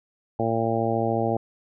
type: harmonic tone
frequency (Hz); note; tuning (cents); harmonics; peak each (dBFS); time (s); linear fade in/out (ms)
113.9; A#2; -40; 1 / 2 / 3 / 4 / 5 / 6 / 7; -29 / -29 / -29 / -29 / -29 / -29 / -29; 0.39-1.37; 5
effects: none